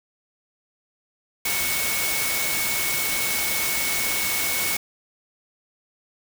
sine tone in noise, 2215 Hz, C#7, 2 cents flat, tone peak -28 dBFS, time 1.45-4.77 s, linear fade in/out 5 ms, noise white, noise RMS -25 dBFS, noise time 1.45-4.77 s, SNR -6 dB, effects none

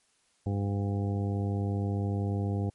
harmonic tone, 100 Hz, G2, 35 cents sharp, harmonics 1 / 2 / 3 / 4 / 5 / 7 / 8, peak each -28 / -34 / -38 / -40 / -42 / -45 / -46 dBFS, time 0.46-2.7 s, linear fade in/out 5 ms, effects white hiss -69 dBFS RMS until 2.74 s + MP3 48 kbps

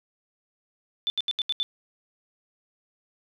sine tone bursts, 3520 Hz, A7, in tune, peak -23 dBFS, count 6, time 1.07-1.63 s, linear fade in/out 0 ms, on 30 ms, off 76 ms, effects none

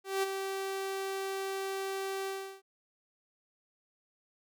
sawtooth tone with ADSR envelope, 387.5 Hz, G4, 20 cents flat, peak -23 dBFS, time 0.04-2.62 s, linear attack 190 ms, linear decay 18 ms, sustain -7 dB, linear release 350 ms, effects none

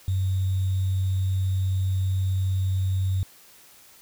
sine tone with sample-and-hold, 94.6 Hz, F#2, 39 cents sharp, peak -21 dBFS, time 0.08-3.23 s, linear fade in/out 0 ms, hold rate 3675 Hz, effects white hiss -52 dBFS RMS until 4.01 s

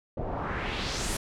pink noise with low-pass filter sweep, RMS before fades -32 dBFS, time 0.17-1.17 s, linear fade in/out 5 ms, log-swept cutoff 530 to 11000 Hz, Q 2, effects none

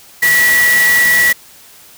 sine tone in noise, 1942 Hz, B6, 30 cents flat, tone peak -8 dBFS, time 0.22-1.33 s, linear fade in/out 10 ms, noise white, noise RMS -18 dBFS, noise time 0.22-1.33 s, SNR +7 dB, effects white hiss -41 dBFS RMS until 1.97 s

